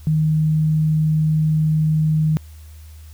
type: tone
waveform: sine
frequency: 155.56 Hz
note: D#3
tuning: in tune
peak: -14 dBFS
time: 0.07-2.37 s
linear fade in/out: 0 ms
effects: added 77 Hz sine -37 dBFS peak until 3.13 s + white hiss -52 dBFS RMS until 3.13 s